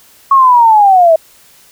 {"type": "linear sweep", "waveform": "sine", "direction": "down", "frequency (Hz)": [1108.7, 630], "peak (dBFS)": -3, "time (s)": [0.31, 1.16], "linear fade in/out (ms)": 5, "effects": ["white hiss -44 dBFS RMS until 1.71 s"]}